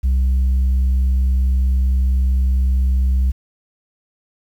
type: tone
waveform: sine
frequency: 64.6 Hz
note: C2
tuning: 21 cents flat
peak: -10 dBFS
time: 0.03-3.32 s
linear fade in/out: 20 ms
effects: tanh soft clip ceiling -12 dBFS + 8-bit